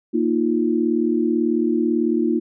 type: chord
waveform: sine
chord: Bb suspended fourth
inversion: none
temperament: equal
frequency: 233.1 / 311.1 / 349.2 Hz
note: Bb3 / Eb4 / F4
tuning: 0 / 0 / 0 cents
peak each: -21 dBFS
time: 0.13-2.4 s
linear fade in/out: 20 ms
effects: none